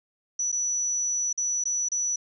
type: tone with dropouts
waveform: sine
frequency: 5920 Hz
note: F#8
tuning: in tune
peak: -24 dBFS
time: 0.39-2.16 s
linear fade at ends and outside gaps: 5 ms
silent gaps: 0.518-0.525 / 1.329-1.376 / 1.64-1.654 / 1.887-1.917 s
effects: none